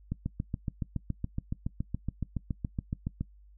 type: click train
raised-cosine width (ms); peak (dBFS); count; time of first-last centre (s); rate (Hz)
5; -19; 23; 0.12-3.21; 7.12
effects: noise-tail reverb RT60 0.1 s tail -20 dB re dry + added 50 Hz sine -53 dBFS peak until 3.57 s

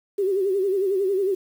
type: tone with vibrato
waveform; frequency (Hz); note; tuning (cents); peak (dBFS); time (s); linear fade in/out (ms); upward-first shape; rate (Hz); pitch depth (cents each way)
sine; 387.5; G4; -20; -19; 0.18-1.35; 10; sine; 11; 88
effects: 8-bit

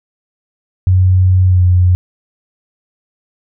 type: tone with pitch glide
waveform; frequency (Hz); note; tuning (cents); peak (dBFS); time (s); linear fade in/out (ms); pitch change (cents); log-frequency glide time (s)
sine; 92.5 to 89.92; F#2 to F#2; 0 to -49; -6; 0.87-1.95; 0; -49; 1.47-1.62
effects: none

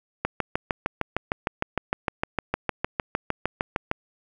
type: click train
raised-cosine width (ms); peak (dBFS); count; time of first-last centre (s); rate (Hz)
0.5; -8; 25; 0.25-3.914; 6.55
effects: 8-bit

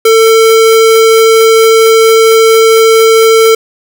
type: tone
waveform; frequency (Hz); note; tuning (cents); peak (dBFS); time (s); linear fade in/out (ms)
square; 447.8; A4; +30; -3; 0.05-3.55; 5
effects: none

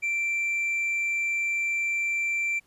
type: tone with tanh clipping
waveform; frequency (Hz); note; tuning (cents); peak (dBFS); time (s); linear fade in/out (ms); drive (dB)
triangle; 2349; D7; 0; -25; 0.02-2.6; 20; 7
effects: pink hiss -65 dBFS RMS until 2.66 s + resampled to 32000 Hz

